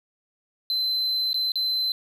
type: tone with dropouts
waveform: triangle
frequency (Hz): 4064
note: B7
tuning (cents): +49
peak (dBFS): -21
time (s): 0.7-1.92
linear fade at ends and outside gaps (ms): 1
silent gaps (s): 1.331-1.343 / 1.519-1.556
effects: none